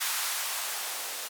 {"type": "noise with band-pass filter sweep", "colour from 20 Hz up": "violet", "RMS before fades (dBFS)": -33, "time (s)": [0, 1.29], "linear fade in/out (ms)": 20, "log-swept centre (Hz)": [1200, 500], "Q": 1.3, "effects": []}